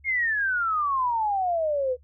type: exponential sweep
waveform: sine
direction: down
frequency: 2179 to 490.1 Hz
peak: -22 dBFS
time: 0.04-1.97 s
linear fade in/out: 50 ms
effects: noise-tail reverb RT60 0.1 s tail -23 dB re dry + added 71 Hz sine -52 dBFS peak until 2.03 s